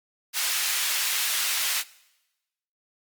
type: high-pass noise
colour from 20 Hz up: pink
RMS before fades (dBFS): -26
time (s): 0.33-1.84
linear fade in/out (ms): 50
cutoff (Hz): 2000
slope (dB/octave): 12
effects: noise-tail reverb RT60 1.0 s tail -21 dB re dry + Opus 48 kbps